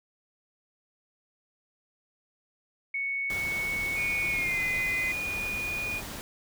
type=tone with pitch glide; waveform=sine; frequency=2217 to 2045 Hz; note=C#7 to C7; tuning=0 to -40 cents; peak=-28 dBFS; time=2.94-5.12 s; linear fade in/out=5 ms; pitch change=-140 cents; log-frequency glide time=4.28-4.61 s
type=noise; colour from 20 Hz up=pink; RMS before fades=-39 dBFS; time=3.3-6.21 s; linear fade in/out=0 ms
type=tone; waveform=sine; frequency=2451 Hz; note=D#7; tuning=27 cents flat; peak=-30 dBFS; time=3.95-6.02 s; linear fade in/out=50 ms
effects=none